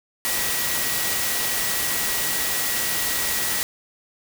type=tone in noise; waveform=sine; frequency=1921 Hz; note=B6; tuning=48 cents flat; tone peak=-32 dBFS; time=0.25-3.63 s; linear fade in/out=0 ms; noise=white; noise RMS=-24 dBFS; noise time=0.25-3.63 s; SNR=-11 dB; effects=none

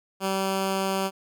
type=tone; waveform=10% pulse; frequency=192.7 Hz; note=G3; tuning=29 cents flat; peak=-16 dBFS; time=0.2-1.11 s; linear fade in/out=50 ms; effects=none

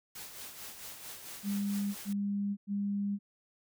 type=noise with tremolo; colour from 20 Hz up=white; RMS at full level=-44 dBFS; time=0.15-2.13 s; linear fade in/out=5 ms; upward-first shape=sine; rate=4.5 Hz; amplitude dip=50%
type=tone bursts; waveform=sine; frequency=201.6 Hz; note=G3; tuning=49 cents sharp; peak=-30 dBFS; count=3; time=1.43-3.19 s; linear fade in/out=50 ms; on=520 ms; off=100 ms
effects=none

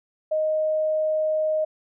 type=tone; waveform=sine; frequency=622.3 Hz; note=D#5; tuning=in tune; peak=-20 dBFS; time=0.31-1.65 s; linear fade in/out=10 ms; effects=none

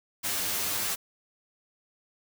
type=noise with comb filter; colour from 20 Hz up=white; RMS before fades=-30 dBFS; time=0.23-0.96 s; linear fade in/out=20 ms; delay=10 ms; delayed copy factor=+0.65; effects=none

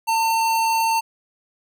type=tone; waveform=square; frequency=902 Hz; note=A5; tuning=43 cents sharp; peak=-18 dBFS; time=0.07-1.01 s; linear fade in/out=20 ms; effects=none

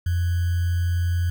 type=tone with sample-and-hold; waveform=sine; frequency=86.9 Hz; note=F2; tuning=8 cents flat; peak=-19 dBFS; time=0.06-1.3 s; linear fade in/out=5 ms; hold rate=1575 Hz; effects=none

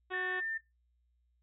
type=harmonic tone; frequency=370 Hz; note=F#4; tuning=in tune; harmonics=1 / 2 / 3 / 4 / 5 / 6 / 7 / 8 / 9 / 10; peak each=-40 / -44 / -45 / -47 / -49 / -56 / -52 / -57 / -54 / -58 dBFS; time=0.1-0.41 s; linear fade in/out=20 ms
type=tone; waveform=sine; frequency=1796 Hz; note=A6; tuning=35 cents sharp; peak=-34 dBFS; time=0.13-0.58 s; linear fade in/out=10 ms
effects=noise-tail reverb RT60 0.2 s tail -19 dB re dry + added 60 Hz sine -70 dBFS peak until 1.42 s

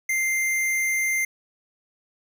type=tone; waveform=square; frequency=2093 Hz; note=C7; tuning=in tune; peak=-22 dBFS; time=0.09-1.25 s; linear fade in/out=5 ms; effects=none

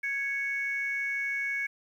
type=tone pair together; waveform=sine; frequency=1661.2 / 2217 Hz; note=G#6 / C#7; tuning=0 / 0 cents; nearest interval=perfect fourth; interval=500 cents; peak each=-33 / -29 dBFS; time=0.03-1.67 s; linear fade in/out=10 ms; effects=tanh soft clip ceiling -22 dBFS + 10-bit

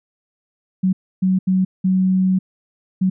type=tone bursts at uneven times; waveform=sine; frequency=187.1 Hz; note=F#3; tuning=20 cents sharp; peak=-13 dBFS; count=5; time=0.83-0.93 / 1.22-1.39 / 1.47-1.65 / 1.84-2.39 / 3.01-3.1 s; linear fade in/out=10 ms; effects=none

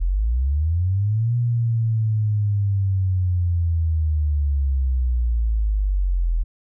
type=linear two-way sweep; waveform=sine; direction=up then down; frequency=40.14 to 120.8 to 40.14 Hz; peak=-17 dBFS; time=0-6.44 s; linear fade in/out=20 ms; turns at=1.36 s; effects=none

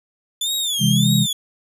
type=tone with vibrato; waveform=sawtooth; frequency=3460 Hz; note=A7; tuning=30 cents flat; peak=-17 dBFS; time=0.41-1.33 s; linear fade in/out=5 ms; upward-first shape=sine; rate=1.7 Hz; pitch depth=160 cents each way
type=chord; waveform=sine; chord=C augmented; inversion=none; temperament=just; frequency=130.81 / 163.52 / 204.4 Hz; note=C3 / E3 / G#3; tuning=0 / -14 / -27 cents; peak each=-18 / -19 / -18 dBFS; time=0.79-1.27 s; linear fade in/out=50 ms
effects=resampled to 32000 Hz

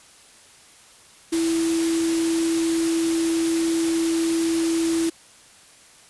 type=tone in noise; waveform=sine; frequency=329.6 Hz; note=E4; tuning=in tune; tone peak=-19 dBFS; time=1.32-5.1 s; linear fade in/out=10 ms; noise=white; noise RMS=-30 dBFS; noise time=1.32-5.1 s; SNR=+8 dB; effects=white hiss -50 dBFS RMS until 6.09 s + resampled to 24000 Hz

